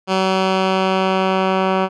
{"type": "tone with low-pass filter sweep", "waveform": "10% pulse", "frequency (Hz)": 189.3, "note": "F#3", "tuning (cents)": 40, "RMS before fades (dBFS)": -17, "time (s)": [0.07, 1.89], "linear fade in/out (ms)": 50, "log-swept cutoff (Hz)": [4600, 2100], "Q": 1, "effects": []}